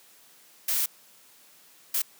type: noise bursts at uneven times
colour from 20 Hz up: blue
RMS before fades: -26 dBFS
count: 2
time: 0.68-0.86 / 1.94-2.02 s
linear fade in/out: 5 ms
effects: white hiss -56 dBFS RMS until 2.19 s + high-pass 150 Hz 12 dB/octave